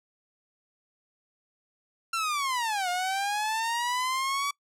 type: linear two-way sweep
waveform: sawtooth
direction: down then up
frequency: 1371 to 707 to 1144 Hz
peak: -23 dBFS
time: 2.13-4.51 s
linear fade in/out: 5 ms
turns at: 2.89 s
effects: noise-tail reverb RT60 0.1 s tail -24 dB re dry + low-pass 11000 Hz 12 dB/octave